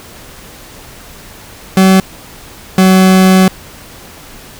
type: tone pair in turn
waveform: 40% pulse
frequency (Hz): 189.6 / 187.75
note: F#3 / F#3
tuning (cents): +43 / +26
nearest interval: unison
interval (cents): 17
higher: first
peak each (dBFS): -3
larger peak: neither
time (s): 1.77-2 / 2.78-3.48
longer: second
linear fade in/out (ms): 2
effects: pink hiss -34 dBFS RMS until 4.59 s